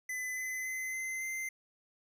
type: tone with pitch steps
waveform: square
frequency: 2012 / 2028 / 2045 / 2061 / 2078 Hz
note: B6 / B6 / C7 / C7 / C7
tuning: +32 / +45 / -40 / -27 / -12 cents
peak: -36 dBFS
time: 0.09-1.49 s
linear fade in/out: 5 ms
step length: 280 ms
effects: none